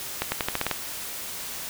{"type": "accelerating click train", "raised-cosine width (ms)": 0.3, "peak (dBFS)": -8, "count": 8, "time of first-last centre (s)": [0.22, 0.713], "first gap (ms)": 100, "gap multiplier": 0.88, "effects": ["white hiss -35 dBFS RMS until 1.69 s"]}